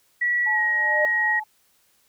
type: tone with pitch glide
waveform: sine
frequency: 1936 to 1891.8 Hz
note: B6 to A#6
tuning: -35 to +25 cents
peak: -19 dBFS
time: 0.21-1.4 s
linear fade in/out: 10 ms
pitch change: -40 cents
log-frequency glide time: 0.52-0.59 s
type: tone with tremolo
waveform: sine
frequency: 859 Hz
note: A5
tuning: 42 cents flat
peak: -25 dBFS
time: 0.46-1.44 s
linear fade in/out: 10 ms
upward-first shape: triangle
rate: 2.7 Hz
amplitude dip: 70%
type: tone with exponential growth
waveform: sine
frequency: 606 Hz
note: D#5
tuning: 46 cents flat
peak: -18 dBFS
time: 0.59-1.05 s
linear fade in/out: 0 ms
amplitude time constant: 100 ms
effects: white hiss -63 dBFS RMS until 2.08 s